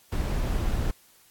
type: noise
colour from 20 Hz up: brown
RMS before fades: -26 dBFS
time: 0.12-0.91 s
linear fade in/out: 5 ms
effects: white hiss -58 dBFS RMS until 1.3 s + AAC 64 kbps